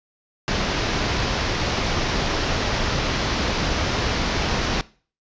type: low-pass noise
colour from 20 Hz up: pink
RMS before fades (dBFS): -23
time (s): 0.48-4.81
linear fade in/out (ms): 0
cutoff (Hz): 6000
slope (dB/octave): 48
effects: noise-tail reverb RT60 0.4 s tail -20 dB re dry + resampled to 16000 Hz